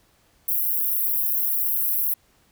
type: high-pass noise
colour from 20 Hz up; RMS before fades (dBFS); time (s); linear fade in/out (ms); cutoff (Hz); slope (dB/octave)
pink; -23; 0.48-2.14; 5; 12000; 48
effects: pink hiss -61 dBFS RMS until 2.51 s